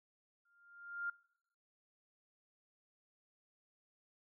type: tone with exponential growth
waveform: sine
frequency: 1400 Hz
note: F6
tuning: 4 cents sharp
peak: -35 dBFS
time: 0.45-1.1 s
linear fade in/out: 5 ms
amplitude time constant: 140 ms
effects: noise-tail reverb RT60 0.9 s tail -24 dB re dry